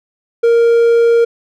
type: tone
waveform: triangle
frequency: 466.2 Hz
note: A#4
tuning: in tune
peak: -5 dBFS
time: 0.43-1.25 s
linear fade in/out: 10 ms
effects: none